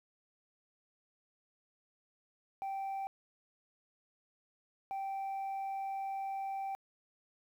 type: tone bursts at uneven times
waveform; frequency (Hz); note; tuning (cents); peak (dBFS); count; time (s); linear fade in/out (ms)
sine; 780; G5; -9; -33; 2; 2.62-3.07 / 4.91-6.75; 0
effects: tanh soft clip ceiling -35 dBFS + 11-bit